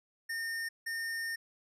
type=tone bursts at uneven times; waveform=square; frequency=1823 Hz; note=A#6; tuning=39 cents flat; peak=-35 dBFS; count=2; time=0.29-0.69 / 0.86-1.36 s; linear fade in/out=10 ms; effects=resampled to 32000 Hz